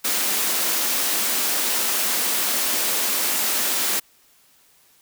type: high-pass noise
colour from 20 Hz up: white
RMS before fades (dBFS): -22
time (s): 0.04-4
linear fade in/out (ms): 10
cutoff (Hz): 190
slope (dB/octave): 96
effects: white hiss -57 dBFS RMS until 5.01 s